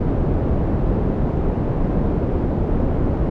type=low-pass noise; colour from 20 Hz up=pink; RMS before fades=-19 dBFS; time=0-3.3 s; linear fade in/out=10 ms; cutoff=490 Hz; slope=12 dB/octave; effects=none